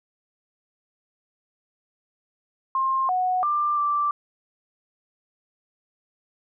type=tone with pitch steps; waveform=sine; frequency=1061 / 736 / 1187 / 1172 Hz; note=C6 / F#5 / D6 / D6; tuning=+24 / -9 / +18 / -4 cents; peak=-20 dBFS; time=2.75-4.11 s; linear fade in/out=2 ms; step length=340 ms; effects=none